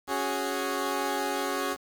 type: chord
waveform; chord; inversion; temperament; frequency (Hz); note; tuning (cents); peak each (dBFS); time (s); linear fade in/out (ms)
15% pulse; C# suspended fourth; none; equal; 277.2 / 370 / 415.3; C#4 / F#4 / G#4; 0 / 0 / 0; -26; 0.07-1.77; 50
effects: 8-bit